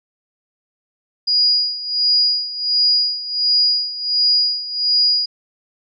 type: tone with tremolo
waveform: sine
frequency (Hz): 4888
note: D#8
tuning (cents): -32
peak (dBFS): -11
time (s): 1.27-5.26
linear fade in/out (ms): 10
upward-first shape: sine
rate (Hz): 1.4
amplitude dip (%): 80
effects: none